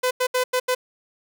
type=tone bursts at uneven times; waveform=sawtooth; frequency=505 Hz; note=B4; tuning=39 cents sharp; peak=-15 dBFS; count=5; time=0.03-0.11 / 0.2-0.27 / 0.34-0.44 / 0.53-0.6 / 0.68-0.75 s; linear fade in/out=10 ms; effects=none